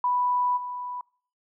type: tone with level steps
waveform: sine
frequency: 987.8 Hz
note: B5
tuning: in tune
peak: -21 / -31 dBFS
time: 0.04-1.01 s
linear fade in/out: 2 ms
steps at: 0.56 s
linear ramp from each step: 20 ms
effects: noise-tail reverb RT60 0.5 s tail -25 dB re dry